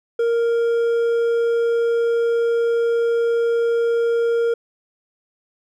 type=tone with hard clipping; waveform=triangle; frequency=465.8 Hz; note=A#4; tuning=1 cent flat; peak=-17 dBFS; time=0.19-4.54 s; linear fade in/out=5 ms; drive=7 dB; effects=none